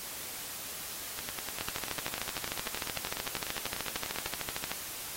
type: two click trains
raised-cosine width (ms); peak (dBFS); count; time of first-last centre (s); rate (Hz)
0.2; -15 / -18; 42 / 32; 1.61-4.716 / 1.19-4.259; 13.2 / 10.1
effects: white hiss -41 dBFS RMS until 5.16 s + AAC 48 kbps